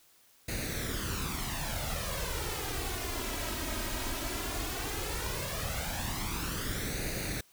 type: noise with flanger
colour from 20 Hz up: pink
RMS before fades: -35 dBFS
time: 0.48-7.41 s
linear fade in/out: 5 ms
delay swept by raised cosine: 0.46 to 3.16 ms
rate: 0.15 Hz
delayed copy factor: +0.65
effects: white hiss -63 dBFS RMS until 7.52 s